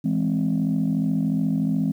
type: chord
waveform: sine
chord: E augmented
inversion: none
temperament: equal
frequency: 164.81 / 207.7 / 261.6 Hz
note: E3 / G#3 / B#3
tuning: 0 / 0 / 0 cents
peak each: -23 dBFS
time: 0.04-1.92 s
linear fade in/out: 10 ms
effects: tanh soft clip ceiling -14 dBFS + 9-bit